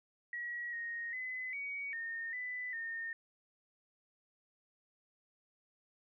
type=tone with pitch steps; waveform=sine; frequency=1915 / 1866 / 2021 / 2252 / 1834 / 1994 / 1830 Hz; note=A#6 / A#6 / B6 / C#7 / A#6 / B6 / A#6; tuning=+46 / +1 / +39 / +27 / -29 / +16 / -32 cents; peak=-38 dBFS; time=0.33-3.13 s; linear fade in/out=2 ms; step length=400 ms; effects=none